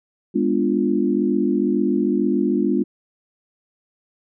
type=chord; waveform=sine; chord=G# diminished seventh; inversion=none; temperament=equal with one note detuned; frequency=204.9 / 246.9 / 293.7 / 349.2 Hz; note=G#3 / B3 / D4 / F4; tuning=-23 / 0 / 0 / 0 cents; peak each=-22 dBFS; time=0.34-2.84 s; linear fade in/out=20 ms; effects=none